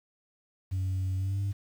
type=tone with pitch glide; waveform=sine; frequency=94 to 99.02 Hz; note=F#2 to G2; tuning=+28 to +18 cents; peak=-25 dBFS; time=0.71-1.53 s; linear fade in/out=20 ms; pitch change=+90 cents; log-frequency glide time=1.16-1.4 s; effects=tanh soft clip ceiling -26 dBFS + 9-bit